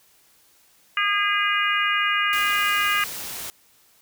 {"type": "harmonic tone", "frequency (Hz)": 408.2, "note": "G#4", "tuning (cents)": -30, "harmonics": [3, 4, 5, 6, 7], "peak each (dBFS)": [-24, -25, -26, -27, -27], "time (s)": [0.97, 3.04], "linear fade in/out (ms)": 2}
{"type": "noise", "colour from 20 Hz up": "white", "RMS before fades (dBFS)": -33, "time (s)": [2.33, 3.5], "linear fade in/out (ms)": 0}
{"effects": ["white hiss -58 dBFS RMS until 4.01 s"]}